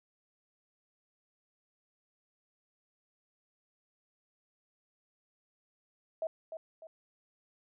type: tone with echo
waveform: sine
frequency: 643 Hz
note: E5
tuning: 43 cents flat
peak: -31 dBFS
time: 6.22-6.27 s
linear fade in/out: 2 ms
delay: 300 ms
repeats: 2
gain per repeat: -8 dB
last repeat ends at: 6.87 s
effects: none